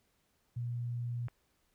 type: tone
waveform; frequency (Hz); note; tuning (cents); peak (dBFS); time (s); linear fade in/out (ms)
sine; 120; B2; -49; -34; 0.56-1.28; 10
type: click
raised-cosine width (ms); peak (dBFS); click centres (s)
0.5; -33; 1.284
effects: pink hiss -75 dBFS RMS until 1.74 s